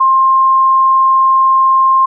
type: tone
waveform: sine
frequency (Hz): 1059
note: C6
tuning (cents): +21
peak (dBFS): -6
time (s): 0-2.06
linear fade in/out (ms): 10
effects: none